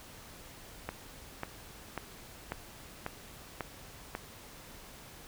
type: click train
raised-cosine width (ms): 0.5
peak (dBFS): -20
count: 7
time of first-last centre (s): 0.89-4.151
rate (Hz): 1.84
effects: pink hiss -51 dBFS RMS until 5.27 s